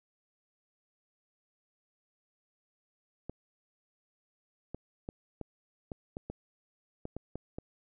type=clicks; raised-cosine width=2 ms; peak=-25 dBFS; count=11; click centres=3.296 / 4.746 / 5.089 / 5.413 / 5.918 / 6.169 / 6.3 / 7.054 / 7.166 / 7.356 / 7.585 s; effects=none